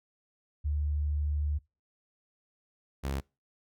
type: tone pair in turn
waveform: sine / sawtooth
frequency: 73.9 / 68.28 Hz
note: D2 / C#2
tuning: +11 / -26 cents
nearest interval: minor second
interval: 137 cents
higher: first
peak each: -27 / -27 dBFS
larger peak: neither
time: 0.64-1.59 / 3.03-3.21 s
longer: first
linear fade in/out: 20 ms
effects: noise-tail reverb RT60 0.3 s tail -26 dB re dry